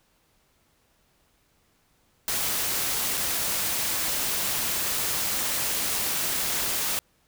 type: noise with dropouts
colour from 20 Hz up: white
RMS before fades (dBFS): -27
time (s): 2.28-6.99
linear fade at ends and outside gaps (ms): 0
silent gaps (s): 3.172-3.176
effects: pink hiss -66 dBFS RMS until 7.27 s